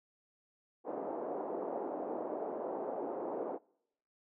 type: band-pass noise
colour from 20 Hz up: pink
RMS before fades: -39 dBFS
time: 0.84-3.59 s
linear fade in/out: 50 ms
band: 320 to 790 Hz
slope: 24 dB/octave
effects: noise-tail reverb RT60 0.8 s tail -26 dB re dry